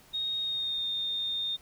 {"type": "tone with pitch glide", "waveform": "sine", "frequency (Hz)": [3729, 3652], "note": ["A#7", "A#7"], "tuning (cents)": [0, -36], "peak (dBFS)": -29, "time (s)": [0.13, 1.57], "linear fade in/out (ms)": 20, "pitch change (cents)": -36, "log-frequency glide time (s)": [0.4, 0.87], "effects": ["pink hiss -57 dBFS RMS until 1.61 s"]}